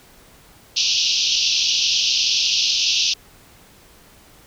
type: band-pass noise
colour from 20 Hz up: white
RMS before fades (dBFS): -19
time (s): 0.76-3.14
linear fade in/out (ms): 10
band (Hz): 2600 to 6000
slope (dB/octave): 96
effects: pink hiss -49 dBFS RMS until 4.46 s

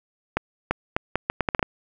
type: accelerating click train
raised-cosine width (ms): 0.5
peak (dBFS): -6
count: 10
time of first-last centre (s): 0.37-1.628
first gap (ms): 340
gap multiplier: 0.75
effects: none

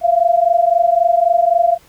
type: tone pair together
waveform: sine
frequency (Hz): 674.7 / 698.5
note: E5 / F5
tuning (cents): +40 / 0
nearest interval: minor second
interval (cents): 60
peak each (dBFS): -13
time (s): 0.01-1.78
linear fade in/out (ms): 50
effects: pink hiss -49 dBFS RMS until 1.88 s

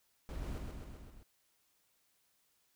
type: noise with echo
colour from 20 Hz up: brown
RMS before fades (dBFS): -41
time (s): 0.29-0.58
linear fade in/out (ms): 0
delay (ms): 130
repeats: 5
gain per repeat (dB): -3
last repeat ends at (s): 1.23
effects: white hiss -75 dBFS RMS until 2.75 s

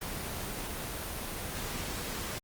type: noise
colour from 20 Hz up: pink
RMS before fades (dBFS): -37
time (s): 0.01-2.39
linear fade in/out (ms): 10
effects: Opus 24 kbps

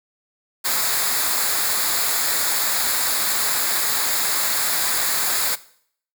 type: noise with comb filter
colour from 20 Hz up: white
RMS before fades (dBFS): -21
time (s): 0.64-5.56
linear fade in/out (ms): 20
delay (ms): 0.34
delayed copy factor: -0.65
effects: noise-tail reverb RT60 0.6 s tail -18 dB re dry

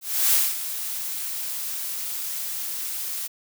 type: noise with ADSR envelope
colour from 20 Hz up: blue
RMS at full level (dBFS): -18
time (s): 0.01-3.28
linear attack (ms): 320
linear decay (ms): 210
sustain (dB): -12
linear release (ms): 19
effects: none

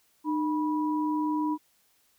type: tone pair together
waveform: sine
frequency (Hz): 304.4 / 977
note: D#4 / B5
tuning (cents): -38 / -19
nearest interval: octave + minor sixth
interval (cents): 2019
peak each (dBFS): -26 / -31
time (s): 0.24-1.58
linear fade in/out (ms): 50
effects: white hiss -67 dBFS RMS until 2.18 s

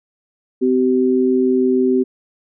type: tone pair together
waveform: sine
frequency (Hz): 256.4 / 383.1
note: C4 / G4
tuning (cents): -35 / -40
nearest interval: perfect fifth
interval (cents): 695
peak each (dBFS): -15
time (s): 0.61-2.04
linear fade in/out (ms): 20
effects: none

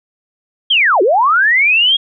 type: linear two-way sweep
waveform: sine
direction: down then up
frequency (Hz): 3314 to 341.4 to 3314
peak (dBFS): -8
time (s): 0.7-1.97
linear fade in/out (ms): 10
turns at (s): 1.02
effects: none

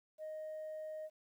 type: tone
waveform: sine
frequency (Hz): 622.3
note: D#5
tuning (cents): 0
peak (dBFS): -40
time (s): 0.18-1.1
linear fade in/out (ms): 50
effects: tanh soft clip ceiling -40 dBFS + 12-bit

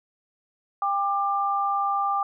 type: tone pair together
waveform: sine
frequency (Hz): 798 / 1189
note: G5 / D6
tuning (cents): +31 / +21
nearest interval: perfect fifth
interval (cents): 690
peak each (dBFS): -25 / -24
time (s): 0.82-2.23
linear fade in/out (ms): 2
effects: none

